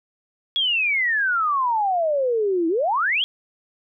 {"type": "exponential two-way sweep", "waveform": "sine", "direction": "down then up", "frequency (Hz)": [3380, 319.3, 3380], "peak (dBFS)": -18, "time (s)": [0.56, 3.24], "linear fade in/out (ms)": 0, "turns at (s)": 2.68, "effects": []}